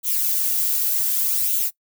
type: noise with flanger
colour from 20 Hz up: violet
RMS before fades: -21 dBFS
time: 0.03-1.71 s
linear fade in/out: 50 ms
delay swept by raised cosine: 0.29 to 2.79 ms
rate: 0.66 Hz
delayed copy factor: +0.5
effects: noise-tail reverb RT60 0.1 s tail -22 dB re dry